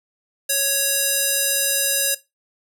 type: tone with band-pass filter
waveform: square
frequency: 554.4 Hz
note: C#5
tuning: in tune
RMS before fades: -20 dBFS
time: 0.49-2.15 s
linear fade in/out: 10 ms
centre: 11000 Hz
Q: 0.94
effects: noise-tail reverb RT60 0.2 s tail -17 dB re dry